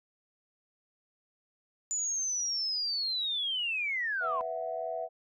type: linear sweep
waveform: sine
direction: down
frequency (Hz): 7030 to 982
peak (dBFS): -29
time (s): 1.91-4.41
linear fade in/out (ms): 0
type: chord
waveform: sine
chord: B suspended fourth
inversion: none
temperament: just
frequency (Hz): 493.9 / 658.5 / 740.8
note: B4 / E5 / F#5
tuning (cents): 0 / -2 / +2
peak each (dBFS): -40 / -34 / -38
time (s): 4.2-5.09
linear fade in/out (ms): 50
effects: tanh soft clip ceiling -20 dBFS